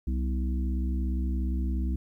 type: harmonic tone with a mistuned harmonic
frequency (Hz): 64.5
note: C2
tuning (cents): -24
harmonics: 1 / 3 / 4 / 5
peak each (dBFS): -26 / -36 / -38 / -40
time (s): 0.07-1.96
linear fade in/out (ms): 5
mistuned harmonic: 4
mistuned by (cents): -50
effects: 11-bit